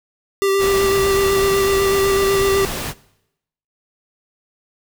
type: tone with vibrato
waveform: square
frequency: 392 Hz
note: G4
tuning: in tune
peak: -15 dBFS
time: 0.42-2.65 s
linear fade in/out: 0 ms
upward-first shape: square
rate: 8 Hz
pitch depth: 13 cents each way
type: noise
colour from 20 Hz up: pink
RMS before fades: -25 dBFS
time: 0.58-2.94 s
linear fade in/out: 50 ms
effects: noise-tail reverb RT60 0.8 s tail -20 dB re dry